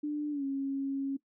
sine tone with pitch glide, 296.7 to 273.7 Hz, D4 to C#4, +18 to -22 cents, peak -30 dBFS, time 0.03-1.17 s, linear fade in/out 10 ms, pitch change -140 cents, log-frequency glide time 0.31-0.44 s, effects noise-tail reverb RT60 0.1 s tail -18 dB re dry

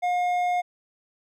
triangle tone with hard clipping, 715 Hz, F5, 41 cents sharp, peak -23 dBFS, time 0.02-0.62 s, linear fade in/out 20 ms, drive 10 dB, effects none

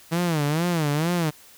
sawtooth tone with vibrato, 159.8 Hz, D#3, 47 cents sharp, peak -17 dBFS, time 0.11-1.31 s, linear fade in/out 20 ms, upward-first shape sine, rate 2.2 Hz, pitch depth 180 cents each way, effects white hiss -50 dBFS RMS until 1.57 s

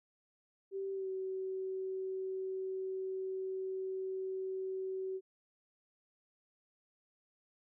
sine tone with pitch glide, 388.7 to 378.9 Hz, G4 to F#4, -15 to +41 cents, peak -36 dBFS, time 0.71-5.21 s, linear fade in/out 50 ms, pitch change -44 cents, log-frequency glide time 0.93-1.09 s, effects none

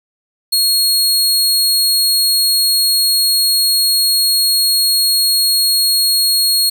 sawtooth tone, 4300 Hz, C8, 47 cents sharp, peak -8 dBFS, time 0.52-6.7 s, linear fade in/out 10 ms, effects 7-bit

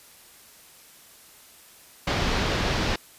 pink low-pass noise, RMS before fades -25 dBFS, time 2.07-2.96 s, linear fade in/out 5 ms, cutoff 5200 Hz, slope 24 dB/octave, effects white hiss -51 dBFS RMS until 3.18 s + resampled to 32000 Hz

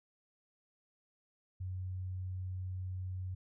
sine tone, 92.5 Hz, F#2, in tune, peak -37 dBFS, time 1.6-3.35 s, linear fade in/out 10 ms, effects none

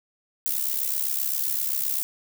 violet noise with amplitude modulation, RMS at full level -23 dBFS, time 0.46-2.03 s, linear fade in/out 0 ms, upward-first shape sine, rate 67.7 Hz, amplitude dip 75%, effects none

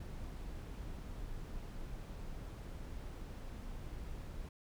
brown noise, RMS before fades -45 dBFS, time 0-4.49 s, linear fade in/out 5 ms, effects none

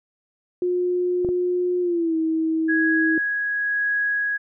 sine tone with pitch glide, 358.3 to 321.1 Hz, F4 to E4, +44 to -45 cents, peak -19 dBFS, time 0.62-3.18 s, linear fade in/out 2 ms, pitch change -189 cents, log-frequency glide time 1.81-2.16 s
clicks, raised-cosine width 2 ms, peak -17 dBFS, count 2, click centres 1.248 / 1.289 s
sine tone with tremolo, 1661 Hz, G#6, in tune, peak -19 dBFS, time 2.68-4.38 s, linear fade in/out 20 ms, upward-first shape sine, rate 0.98 Hz, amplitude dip 25%
effects none

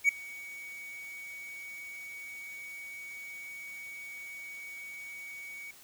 triangle tone with ADSR envelope, 2247 Hz, C#7, 23 cents sharp, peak -16 dBFS, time 0.04-5.71 s, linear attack 49 ms, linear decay 3 ms, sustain -24 dB, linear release 5 ms, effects white hiss -55 dBFS RMS until 5.83 s

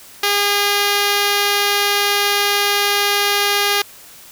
5% pulse tone, 406.9 Hz, G#4, 35 cents flat, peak -3 dBFS, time 0.23-3.82 s, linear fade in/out 5 ms, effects white hiss -41 dBFS RMS until 4.31 s

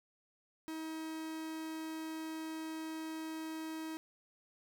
45% pulse tone, 318.3 Hz, D#4, 39 cents sharp, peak -40 dBFS, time 0.68-3.97 s, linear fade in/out 0 ms, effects none

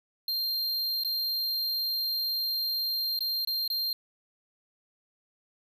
square tone with dropouts, 4186 Hz, C8, in tune, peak -28 dBFS, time 0.28-3.93 s, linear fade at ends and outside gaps 2 ms, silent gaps 1.036-1.047 / 3.191-3.206 / 3.449-3.473 / 3.678-3.701 s, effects none

